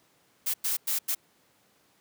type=noise bursts at uneven times; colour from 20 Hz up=blue; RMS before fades=-28 dBFS; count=4; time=0.46-0.54 / 0.64-0.77 / 0.87-0.99 / 1.08-1.15 s; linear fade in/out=10 ms; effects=pink hiss -65 dBFS RMS until 2 s + high-pass 150 Hz 12 dB/octave